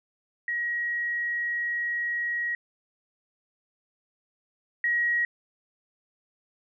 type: tone pair in turn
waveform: sine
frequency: 1900 / 1900 Hz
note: A#6 / A#6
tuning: +33 / +33 cents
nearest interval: unison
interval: 0 cents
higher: neither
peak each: -26 / -22 dBFS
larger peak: second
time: 0.48-2.55 / 4.84-5.25 s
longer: first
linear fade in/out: 2 ms
effects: none